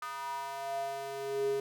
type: tone with high-pass filter sweep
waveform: square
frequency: 137.4 Hz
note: C#3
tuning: 15 cents flat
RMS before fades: -36 dBFS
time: 0.02-1.6 s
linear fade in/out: 2 ms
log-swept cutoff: 1200 to 370 Hz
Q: 6.4
effects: none